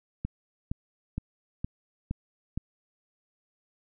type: click train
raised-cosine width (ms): 5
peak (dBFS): -18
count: 6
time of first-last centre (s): 0.25-2.576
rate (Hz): 2.15
effects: none